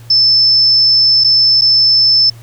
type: tone with dropouts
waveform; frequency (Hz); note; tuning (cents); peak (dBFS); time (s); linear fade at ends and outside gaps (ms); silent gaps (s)
sine; 5274; E8; 0; -6; 0.1-2.3; 5; 1.239-1.244 / 1.612-1.618
effects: added 116 Hz sine -33 dBFS peak until 2.42 s + pink hiss -44 dBFS RMS until 2.42 s

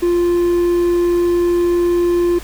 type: tone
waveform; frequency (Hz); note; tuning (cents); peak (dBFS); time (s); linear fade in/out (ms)
triangle; 348.6; F4; -3; -10; 0.02-2.39; 10
effects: added 50 Hz sine -32 dBFS peak until 2.43 s + pink hiss -36 dBFS RMS until 2.43 s

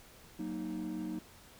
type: chord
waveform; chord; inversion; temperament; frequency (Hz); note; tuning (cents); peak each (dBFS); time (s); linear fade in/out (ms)
triangle; D# minor; first; just; 186.68 / 233.3 / 311.1; F#3 / A#3 / D#4; +16 / +2 / 0; -39 / -39 / -36; 0.39-1.19; 5
effects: tanh soft clip ceiling -29 dBFS + pink hiss -57 dBFS RMS until 1.59 s

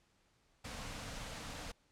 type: band-stop noise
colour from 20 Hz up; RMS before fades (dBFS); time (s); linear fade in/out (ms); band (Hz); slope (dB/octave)
pink; -45; 0.64-1.72; 10; 310 to 440; 96
effects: pink hiss -73 dBFS RMS until 1.91 s + low-pass 8000 Hz 12 dB/octave

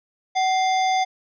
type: harmonic tone with a mistuned harmonic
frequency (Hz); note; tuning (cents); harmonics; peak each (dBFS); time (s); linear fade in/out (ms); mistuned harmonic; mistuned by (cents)
698.5; F5; 0; 1 / 3 / 5 / 7 / 9; -18 / -28 / -32 / -35 / -37; 0.35-1.05; 20; 1; +130
effects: none

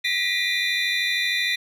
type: tone cluster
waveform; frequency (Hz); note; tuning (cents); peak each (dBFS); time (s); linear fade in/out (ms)
triangle; 1914 / 2007 / 2409 / 3584 / 3990; A#6 / B6 / D7 / A7 / B7; +45 / +27 / +43 / +31 / +17; -26; 0.04-1.56; 10
effects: none

